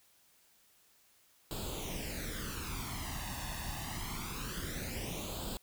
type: noise with flanger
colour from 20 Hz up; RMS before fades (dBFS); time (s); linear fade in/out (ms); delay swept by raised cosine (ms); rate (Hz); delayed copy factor
pink; -40; 1.51-5.57; 0; 0.25 to 1.11; 0.25; +0.75
effects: white hiss -67 dBFS RMS until 5.62 s